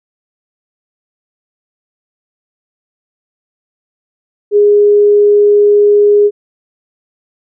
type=tone; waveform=sine; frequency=412.6 Hz; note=G#4; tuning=11 cents flat; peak=-4 dBFS; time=4.51-6.31 s; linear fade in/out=50 ms; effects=none